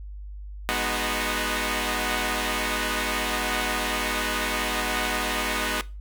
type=chord; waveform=5% pulse; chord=G# minor seventh; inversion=none; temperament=equal with one note detuned; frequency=207.7 / 246.9 / 307.4 / 370 Hz; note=G#3 / B3 / D#4 / F#4; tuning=0 / 0 / -21 / 0 cents; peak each=-20 / -18 / -19 / -20 dBFS; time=0.69-5.81 s; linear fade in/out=0 ms; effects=noise-tail reverb RT60 0.3 s tail -19 dB re dry + added 50 Hz sine -35 dBFS peak until 6 s